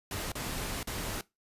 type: noise with dropouts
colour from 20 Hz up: pink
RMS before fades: -36 dBFS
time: 0.11-1.21 s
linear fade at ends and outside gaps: 2 ms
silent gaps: 0.319-0.353 / 0.83-0.872 s
effects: noise-tail reverb RT60 0.2 s tail -20 dB re dry + resampled to 32000 Hz